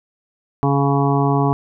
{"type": "harmonic tone", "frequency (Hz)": 140, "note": "C#3", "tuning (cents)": 18, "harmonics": [1, 2, 3, 5, 6, 7, 8], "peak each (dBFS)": [-17, -20, -22, -24, -25, -25, -26], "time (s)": [0.63, 1.53], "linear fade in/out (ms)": 0, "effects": []}